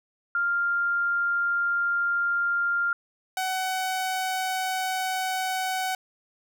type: tone pair in turn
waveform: sine / sawtooth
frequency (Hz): 1396.9 / 751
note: F6 / F#5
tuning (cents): 0 / +26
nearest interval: major seventh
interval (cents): 1074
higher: first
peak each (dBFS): -22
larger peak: neither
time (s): 0.35-2.93 / 3.37-5.95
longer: neither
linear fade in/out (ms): 2
effects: none